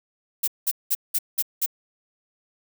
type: noise bursts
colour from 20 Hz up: violet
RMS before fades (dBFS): -22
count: 6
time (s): 0.43-1.662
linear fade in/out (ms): 10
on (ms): 47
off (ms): 190
effects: none